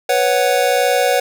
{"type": "chord", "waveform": "square", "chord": "B suspended second", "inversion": "none", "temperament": "just", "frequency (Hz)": [493.9, 555.6, 740.8], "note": ["B4", "C#5", "F#5"], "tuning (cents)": [0, 4, 2], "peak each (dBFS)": -18, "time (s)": [0.09, 1.2], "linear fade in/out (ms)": 5, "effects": []}